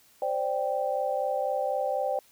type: chord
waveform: sine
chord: C suspended second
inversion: none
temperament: equal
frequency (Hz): 523.3 / 587.3 / 784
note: C5 / D5 / G5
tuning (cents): 0 / 0 / 0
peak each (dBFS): -30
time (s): 0.22-2.19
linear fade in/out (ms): 2
effects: white hiss -60 dBFS RMS until 2.31 s